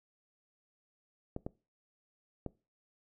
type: clicks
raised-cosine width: 2 ms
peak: -24 dBFS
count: 3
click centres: 1.364 / 1.465 / 2.463 s
effects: noise-tail reverb RT60 0.3 s tail -21 dB re dry